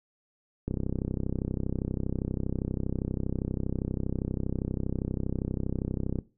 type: click train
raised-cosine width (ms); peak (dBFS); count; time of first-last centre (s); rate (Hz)
3; -17; 180; 0.68-6.188; 32.5
effects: noise-tail reverb RT60 0.3 s tail -17 dB re dry